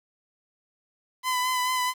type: tone with vibrato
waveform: sawtooth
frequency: 1009 Hz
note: B5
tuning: 37 cents sharp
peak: -20 dBFS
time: 1.23-1.94 s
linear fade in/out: 50 ms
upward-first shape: sine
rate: 4.6 Hz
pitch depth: 24 cents each way
effects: 9-bit